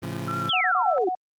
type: chord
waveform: 25% pulse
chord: A augmented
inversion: none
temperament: just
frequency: 110 / 137.5 / 171.88 Hz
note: A2 / C#3 / E#3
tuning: 0 / -14 / -27 cents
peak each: -30 dBFS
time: 0.02-0.5 s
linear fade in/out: 10 ms
type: tone with vibrato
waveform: sine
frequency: 1343 Hz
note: E6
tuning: 32 cents sharp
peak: -27 dBFS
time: 0.28-0.98 s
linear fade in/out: 0 ms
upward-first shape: triangle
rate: 2.5 Hz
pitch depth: 46 cents each way
type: exponential sweep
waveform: sine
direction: down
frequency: 3491 to 339.3 Hz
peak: -21 dBFS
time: 0.49-1.09 s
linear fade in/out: 5 ms
type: tone bursts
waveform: sine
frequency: 738 Hz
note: F#5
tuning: 5 cents flat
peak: -24 dBFS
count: 6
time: 0.53-1.151 s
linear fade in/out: 5 ms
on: 81 ms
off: 27 ms
effects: Opus 24 kbps